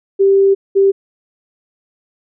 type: tone pair in turn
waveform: sine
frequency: 392 / 392 Hz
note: G4 / G4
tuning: 0 / 0 cents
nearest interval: unison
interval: 0 cents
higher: neither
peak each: -7 dBFS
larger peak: neither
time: 0.19-0.55 / 0.75-0.92 s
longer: first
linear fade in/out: 20 ms
effects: none